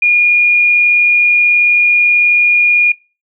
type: tone with frequency modulation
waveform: sine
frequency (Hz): 2431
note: D#7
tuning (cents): -41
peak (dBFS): -7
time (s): 0.02-2.92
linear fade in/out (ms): 5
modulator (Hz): 38.5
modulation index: 0.3
effects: noise-tail reverb RT60 0.3 s tail -21 dB re dry